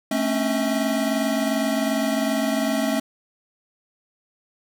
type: tone cluster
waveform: square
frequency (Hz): 221.9 / 269.5 / 289.3 / 643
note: A3 / C#4 / D4 / E5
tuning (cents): +15 / -49 / -26 / -43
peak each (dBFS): -26 / -25 / -33 / -27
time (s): 0.11-3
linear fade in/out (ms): 5
effects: none